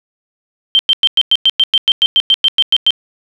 sine tone bursts, 3136 Hz, G7, in tune, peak -6 dBFS, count 16, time 0.75-2.906 s, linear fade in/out 0 ms, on 41 ms, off 100 ms, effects 7-bit

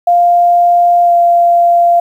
sine tone with pitch glide, 698.5 to 691.3 Hz, F5 to F5, 0 to -18 cents, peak -5 dBFS, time 0.07-2 s, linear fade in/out 5 ms, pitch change -18 cents, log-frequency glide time 1.03-1.13 s, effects 7-bit

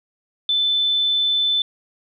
sine tone, 3520 Hz, A7, in tune, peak -16 dBFS, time 0.49-1.62 s, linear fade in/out 2 ms, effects none

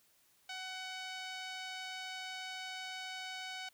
5% pulse tone with low-pass filter, 749 Hz, F#5, 21 cents sharp, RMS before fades -44 dBFS, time 0.49-3.69 s, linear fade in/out 5 ms, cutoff 3800 Hz, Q 0.83, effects white hiss -70 dBFS RMS until 3.73 s

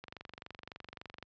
click train, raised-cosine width 0.3 ms, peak -29 dBFS, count 29, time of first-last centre 0.04-1.226 s, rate 23.6 Hz, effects high-pass 60 Hz 12 dB/octave + resampled to 16000 Hz

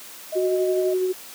sine tone with vibrato, 626 Hz, D#5, 10 cents sharp, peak -25 dBFS, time 0.32-0.94 s, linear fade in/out 10 ms, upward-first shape square, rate 11 Hz, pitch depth 11 cents each way
sine tone with tremolo, 370 Hz, F#4, in tune, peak -18 dBFS, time 0.35-1.13 s, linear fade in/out 20 ms, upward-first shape sine, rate 12 Hz, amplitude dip 30%
effects white hiss -41 dBFS RMS until 1.34 s + high-pass 200 Hz 12 dB/octave

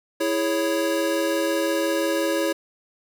square chord, C# minor, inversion first, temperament equal, 329.6 / 415.3 / 554.4 Hz, E4 / G#4 / C#5, 0 / 0 / 0 cents, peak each -25 / -30 / -25 dBFS, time 0.2-2.53 s, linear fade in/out 10 ms, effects none

